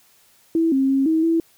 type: tone with pitch steps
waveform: sine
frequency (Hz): 328.2 / 268.3 / 270.5 / 320.1 / 329.7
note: E4 / C4 / C#4 / D#4 / E4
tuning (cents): -8 / +44 / -42 / +49 / 0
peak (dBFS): -15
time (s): 0.55-1.4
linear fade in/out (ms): 2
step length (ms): 170
effects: white hiss -56 dBFS RMS until 1.57 s